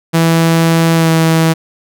sawtooth tone with pitch glide, 164.81 to 162.35 Hz, E3 to E3, 0 to -26 cents, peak -4 dBFS, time 0.13-1.54 s, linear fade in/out 20 ms, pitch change -26 cents, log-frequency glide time 0.95-1.1 s, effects none

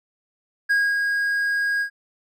triangle tone with ADSR envelope, 1637 Hz, G#6, 25 cents flat, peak -14 dBFS, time 0.69-1.9 s, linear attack 18 ms, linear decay 240 ms, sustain -4 dB, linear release 89 ms, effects none

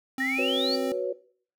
square tone, 264.4 Hz, C4, 18 cents sharp, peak -30 dBFS, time 0.18-0.92 s, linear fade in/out 2 ms
sine exponential sweep, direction up, 1822 to 4683 Hz, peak -26 dBFS, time 0.2-0.76 s, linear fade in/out 5 ms
sine chord, F# suspended fourth, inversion none, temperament equal, 370 / 493.9 / 554.4 Hz, F#4 / B4 / C#5, 0 / 0 / 0 cents, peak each -30 dBFS, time 0.38-1.13 s, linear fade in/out 10 ms
effects noise-tail reverb RT60 0.5 s tail -18 dB re dry

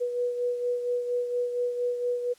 sine beating tone pair, 487.8 / 492.1 Hz, B4 / B4, -21 / -6 cents, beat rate 4.3 Hz, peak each -26 / -35 dBFS, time 0-2.34 s, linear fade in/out 20 ms, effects white hiss -59 dBFS RMS until 2.38 s + low-pass 10000 Hz 12 dB/octave

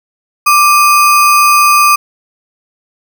sine tone with sample-and-hold, 1178 Hz, D6, 5 cents sharp, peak -4 dBFS, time 0.46-1.96 s, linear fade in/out 10 ms, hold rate 3675 Hz, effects none

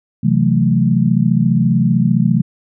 sine chord, F# half-diminished seventh, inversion second, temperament equal, 130.81 / 164.81 / 185 / 220 Hz, C3 / E3 / F#3 / A3, 0 / 0 / 0 / 0 cents, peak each -16 dBFS, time 0.23-2.42 s, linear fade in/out 10 ms, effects none

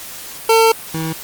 25% pulse tone pair in turn, 450.6 / 160.74 Hz, A4 / E3, +41 / -43 cents, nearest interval octave + tritone, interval 1784 cents, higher first, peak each -5 / -16 dBFS, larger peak first, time 0.49-0.72 / 0.94-1.13 s, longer first, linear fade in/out 5 ms, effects white hiss -32 dBFS RMS until 1.23 s + Opus 48 kbps

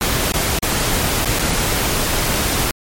pink noise with dropouts, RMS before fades -18 dBFS, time 0.01-2.71 s, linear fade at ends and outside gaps 1 ms, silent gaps 0.321-0.339 / 0.588-0.626 / 1.248-1.256 / 1.389-1.393 s, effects MP3 64 kbps

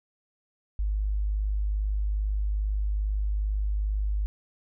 sine tone, 51.2 Hz, G#1, 24 cents flat, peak -24 dBFS, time 0.79-4.26 s, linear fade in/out 0 ms, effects none

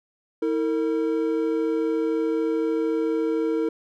triangle tone pair together, 322.4 / 456 Hz, E4 / A#4, -38 / -38 cents, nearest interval tritone, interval 600 cents, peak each -22 dBFS, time 0.42-3.69 s, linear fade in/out 5 ms, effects none

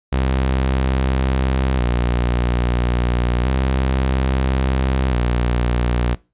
sawtooth tone with vibrato, 62.8 Hz, B1, 30 cents sharp, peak -12 dBFS, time 0.12-6.15 s, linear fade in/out 10 ms, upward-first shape square, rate 0.3 Hz, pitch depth 75 cents each way, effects noise-tail reverb RT60 0.3 s tail -22 dB re dry + resampled to 8000 Hz

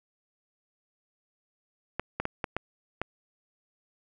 clicks, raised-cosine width 0.5 ms, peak -14 dBFS, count 6, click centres 1.996 / 2.2 / 2.254 / 2.442 / 2.566 / 3.016 s, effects none

